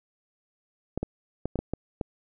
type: clicks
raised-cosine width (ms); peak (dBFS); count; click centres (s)
2; -15; 7; 0.976 / 1.03 / 1.456 / 1.557 / 1.59 / 1.736 / 2.012
effects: none